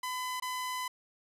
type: tone with dropouts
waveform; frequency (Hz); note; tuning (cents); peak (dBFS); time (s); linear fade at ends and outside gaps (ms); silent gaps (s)
sawtooth; 1008; B5; +35; -30; 0.03-0.88; 5; 0.4-0.422
effects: resampled to 32000 Hz